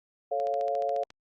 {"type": "chord", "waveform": "sine", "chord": "A augmented", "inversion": "none", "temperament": "equal", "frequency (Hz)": [440, 554.4, 698.5], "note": ["A4", "C#5", "E#5"], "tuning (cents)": [0, 0, 0], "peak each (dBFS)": [-34, -30, -29], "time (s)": [0.31, 1.04], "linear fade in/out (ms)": 10}
{"type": "click train", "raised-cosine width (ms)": 0.2, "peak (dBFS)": -29, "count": 11, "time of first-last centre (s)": [0.4, 1.104], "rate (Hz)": 14.2}
{"effects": ["Opus 32 kbps"]}